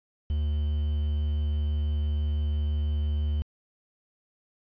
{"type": "tone with quantisation", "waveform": "triangle", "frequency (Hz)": 74.5, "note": "D2", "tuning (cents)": 25, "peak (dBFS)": -22, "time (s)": [0.3, 3.42], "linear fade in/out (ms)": 0, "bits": 8, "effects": ["resampled to 11025 Hz"]}